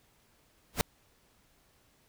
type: noise with exponential growth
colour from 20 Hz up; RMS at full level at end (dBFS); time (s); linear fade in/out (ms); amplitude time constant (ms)
pink; -22; 0.73-0.81; 0; 16
effects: pink hiss -67 dBFS RMS until 2.08 s